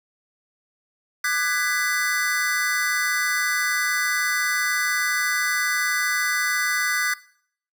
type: chord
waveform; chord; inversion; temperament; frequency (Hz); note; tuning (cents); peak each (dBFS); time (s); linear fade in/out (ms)
square; G# half-diminished seventh; second; just; 1196.1 / 1495.1 / 1661.2 / 1993.5; D6 / F#6 / G#6 / B6; +31 / +18 / 0 / +16; -31 / -26 / -28 / -26; 1.24-7.14; 5
effects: noise-tail reverb RT60 0.6 s tail -20 dB re dry